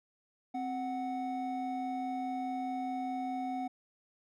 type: tone pair together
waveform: triangle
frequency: 261.6 / 740 Hz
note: C4 / F#5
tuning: 0 / 0 cents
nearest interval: octave + tritone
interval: 1800 cents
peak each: -35 / -34 dBFS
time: 0.54-3.68 s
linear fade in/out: 10 ms
effects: none

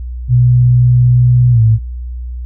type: tone with pitch glide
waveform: sine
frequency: 123.47 to 111.92 Hz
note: B2 to A2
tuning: 0 to +30 cents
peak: -5 dBFS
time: 0.28-1.79 s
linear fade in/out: 50 ms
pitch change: -170 cents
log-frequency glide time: 1.51-1.61 s
effects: added 61 Hz sine -20 dBFS peak until 2.45 s

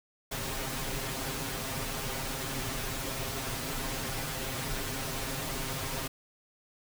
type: noise with comb filter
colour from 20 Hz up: pink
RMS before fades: -35 dBFS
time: 0.31-6.08 s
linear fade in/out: 10 ms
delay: 7.5 ms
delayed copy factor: +0.9
effects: none

